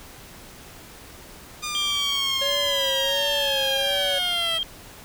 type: linear sweep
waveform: 10% pulse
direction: down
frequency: 1219 to 650 Hz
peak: -19 dBFS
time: 1.62-4.59 s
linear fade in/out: 20 ms
type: tone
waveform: sine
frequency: 3200 Hz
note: G7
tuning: 35 cents sharp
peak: -23 dBFS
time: 1.75-4.63 s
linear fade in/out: 0 ms
type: tone with vibrato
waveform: square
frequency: 554.4 Hz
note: C#5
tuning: in tune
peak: -27 dBFS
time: 2.41-4.19 s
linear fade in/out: 10 ms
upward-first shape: sine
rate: 1.4 Hz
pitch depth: 53 cents each way
effects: pink hiss -44 dBFS RMS until 5.04 s